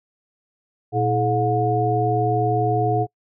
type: tone cluster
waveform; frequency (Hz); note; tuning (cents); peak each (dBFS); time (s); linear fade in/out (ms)
sine; 118.3 / 326.2 / 426.1 / 722; A#2 / E4 / G#4 / F#5; +26 / -18 / +44 / -43; -22 / -27 / -23 / -21; 0.92-3.07; 50
effects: noise-tail reverb RT60 0.1 s tail -26 dB re dry